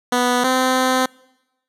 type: tone pair in turn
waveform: 10% pulse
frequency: 246.6 / 257.8 Hz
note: B3 / C4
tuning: -2 / -26 cents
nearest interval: minor second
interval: 76 cents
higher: second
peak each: -7 dBFS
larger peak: neither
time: 0.12-0.44 / 0.44-1.06 s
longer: second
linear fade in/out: 5 ms
effects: noise-tail reverb RT60 1.0 s tail -25 dB re dry + low-pass 12000 Hz 12 dB/octave